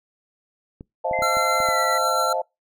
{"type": "clicks", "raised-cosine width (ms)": 3, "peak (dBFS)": -24, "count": 7, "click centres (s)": [0.809, 1.112, 1.19, 1.221, 1.37, 1.603, 1.688]}
{"type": "chord", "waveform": "sine", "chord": "F dominant seventh", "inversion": "second", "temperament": "just", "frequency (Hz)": [523.8, 628.6, 698.5, 873.1], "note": ["C5", "Eb5", "F5", "A5"], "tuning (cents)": [2, 18, 0, -14], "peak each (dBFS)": -27, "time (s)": [1.04, 2.42], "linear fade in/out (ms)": 10}
{"type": "tone with pitch glide", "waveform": "sine", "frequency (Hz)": [2073, 1965.7], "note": ["C7", "B6"], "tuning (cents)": [-17, -9], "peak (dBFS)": -27, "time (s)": [1.13, 1.98], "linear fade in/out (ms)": 5, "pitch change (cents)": -92, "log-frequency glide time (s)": [1.62, 1.79]}
{"type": "tone with tremolo", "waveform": "square", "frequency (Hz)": 1354, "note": "E6", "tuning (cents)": 46, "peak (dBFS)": -21, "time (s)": [1.22, 2.33], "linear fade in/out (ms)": 5, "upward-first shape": "triangle", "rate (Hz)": 7.4, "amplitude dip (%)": 25}
{"effects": ["noise-tail reverb RT60 0.2 s tail -25 dB re dry"]}